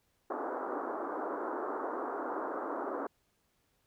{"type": "band-pass noise", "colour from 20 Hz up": "pink", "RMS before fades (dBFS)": -37, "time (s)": [0.3, 3.07], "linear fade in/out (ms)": 5, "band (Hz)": [280, 1400], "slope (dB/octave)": 48, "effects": ["pink hiss -75 dBFS RMS until 3.86 s"]}